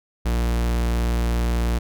45% pulse tone, 58.6 Hz, A#1, 10 cents sharp, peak -19 dBFS, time 0.25-1.79 s, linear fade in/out 10 ms, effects none

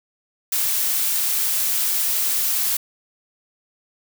blue noise, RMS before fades -21 dBFS, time 0.52-2.77 s, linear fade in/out 5 ms, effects none

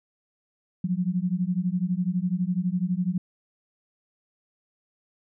sine beating tone pair, 174.61 / 186.61 Hz, F3 / F#3, 0 / +15 cents, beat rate 12 Hz, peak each -26 dBFS, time 0.84-3.18 s, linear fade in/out 5 ms, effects none

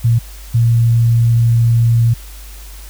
sine tone bursts at uneven times, 116.54 Hz, A#2, in tune, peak -8 dBFS, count 2, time 0.04-0.19 / 0.54-2.14 s, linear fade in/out 10 ms, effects added 50 Hz sine -31 dBFS peak until 2.89 s + white hiss -39 dBFS RMS until 2.89 s

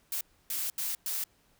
blue noise bursts at uneven times, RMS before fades -33 dBFS, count 4, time 0.12-0.21 / 0.5-0.7 / 0.78-0.95 / 1.06-1.24 s, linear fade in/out 2 ms, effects pink hiss -67 dBFS RMS until 1.59 s

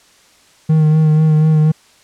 triangle tone with vibrato, 155.56 Hz, D#3, in tune, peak -6 dBFS, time 0.69-1.72 s, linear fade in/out 10 ms, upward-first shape sine, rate 4.1 Hz, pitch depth 25 cents each way, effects white hiss -49 dBFS RMS until 2.03 s + low-pass 8000 Hz 12 dB/octave

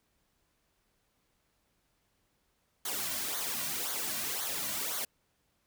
white noise with flanger, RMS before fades -35 dBFS, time 2.85-5.05 s, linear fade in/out 5 ms, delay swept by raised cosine 0.38 to 2.38 ms, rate 1.9 Hz, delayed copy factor -0.7, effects pink hiss -75 dBFS RMS until 5.66 s

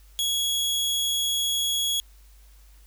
sawtooth tone, 3338 Hz, G#7, 8 cents sharp, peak -20 dBFS, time 0.19-2 s, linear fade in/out 0 ms, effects added 50 Hz sine -49 dBFS peak until 2.86 s + white hiss -60 dBFS RMS until 2.86 s

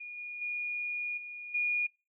sine tone with level steps, 2439 Hz, D#7, 35 cents flat, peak -40 / -38 / -32 / -40 / -27 dBFS, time 0-1.87 s, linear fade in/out 10 ms, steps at 0.17 / 0.41 / 1.17 / 1.54 s, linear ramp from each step 10 ms, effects noise-tail reverb RT60 0.3 s tail -25 dB re dry

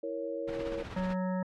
sine chord, A# diminished, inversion second, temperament equal, 329.6 / 466.2 / 554.4 Hz, E4 / A#4 / C#5, 0 / 0 / 0 cents, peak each -39 / -37 / -36 dBFS, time 0.03-0.83 s, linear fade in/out 5 ms
pink noise with tremolo, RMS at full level -39 dBFS, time 0.47-1.15 s, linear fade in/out 20 ms, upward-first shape sine, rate 16 Hz, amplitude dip 50%
harmonic tone, 185.2 Hz, F#3, 2 cents sharp, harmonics 1 / 3 / 5 / 7 / 9 / 10, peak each -30 / -36 / -40 / -48 / -49 / -51 dBFS, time 0.96-1.43 s, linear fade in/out 5 ms
effects low-pass 3000 Hz 12 dB/octave + MP3 96 kbps

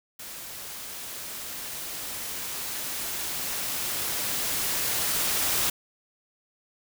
white noise with level ramp, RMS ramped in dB -40 to -25 dBFS, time 0.19-5.7 s, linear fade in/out 5 ms, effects none

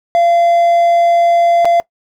triangle tone with dropouts, 686 Hz, F5, 31 cents flat, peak -6 dBFS, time 0.15-1.8 s, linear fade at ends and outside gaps 0 ms, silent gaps 1.647-1.654 s, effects noise-tail reverb RT60 0.1 s tail -21 dB re dry

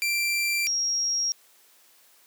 sawtooth / sine tone pair in turn, 2357 / 5606 Hz, D7 / F8, +6 / +6 cents, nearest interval octave + minor third, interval 1500 cents, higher second, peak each -20 / -23 dBFS, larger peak first, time 0.02-0.67 / 0.67-1.32 s, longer neither, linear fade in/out 0 ms, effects white hiss -58 dBFS RMS until 2.26 s + high-pass 300 Hz 12 dB/octave

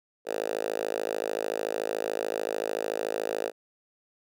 5% pulse tone with high-pass filter, 53.6 Hz, A1, 45 cents flat, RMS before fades -31 dBFS, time 0.25-3.52 s, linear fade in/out 50 ms, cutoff 480 Hz, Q 3.3, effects none

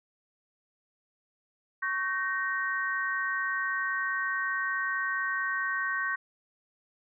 sine chord, G diminished, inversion second, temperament equal with one note detuned, 1108.7 / 1540.2 / 1864.7 Hz, Db6 / G6 / Bb6, 0 / -31 / 0 cents, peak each -34 / -31 / -32 dBFS, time 1.82-6.16 s, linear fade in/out 10 ms, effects none

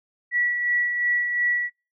sine tone with tremolo, 1941 Hz, B6, 31 cents flat, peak -19 dBFS, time 0.31-1.7 s, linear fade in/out 50 ms, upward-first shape sine, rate 2.8 Hz, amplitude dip 45%, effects noise-tail reverb RT60 0.3 s tail -23 dB re dry

